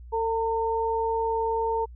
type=tone pair together; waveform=sine; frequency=450.3 / 909.5 Hz; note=A4 / A#5; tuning=+40 / -43 cents; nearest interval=octave; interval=1217 cents; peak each=-26 dBFS; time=0.12-1.86 s; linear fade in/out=20 ms; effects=added 60 Hz sine -41 dBFS peak until 1.95 s